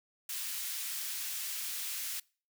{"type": "high-pass noise", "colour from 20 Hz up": "white", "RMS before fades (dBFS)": -38, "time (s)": [0.29, 2.2], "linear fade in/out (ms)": 5, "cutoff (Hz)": 1900, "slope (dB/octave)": 12, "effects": ["noise-tail reverb RT60 0.4 s tail -25 dB re dry"]}